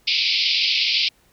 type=band-pass noise; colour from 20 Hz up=white; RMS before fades=-20 dBFS; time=0.07-1.09 s; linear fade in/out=10 ms; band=2200 to 5100 Hz; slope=96 dB/octave; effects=pink hiss -59 dBFS RMS until 1.32 s